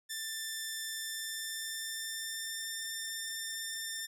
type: tone with pitch glide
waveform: 10% pulse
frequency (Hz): 1775 to 1795.6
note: A6 to A6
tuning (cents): +15 to +35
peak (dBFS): -28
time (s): 0.09-4.07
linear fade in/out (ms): 20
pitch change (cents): +20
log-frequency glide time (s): 0.84-2.71
effects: none